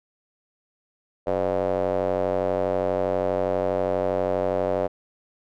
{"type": "tone with band-pass filter", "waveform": "square", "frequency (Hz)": 46.19, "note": "F#1", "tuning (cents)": -2, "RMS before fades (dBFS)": -24, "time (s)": [1.26, 4.88], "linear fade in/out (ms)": 20, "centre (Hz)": 570, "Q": 4.1, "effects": []}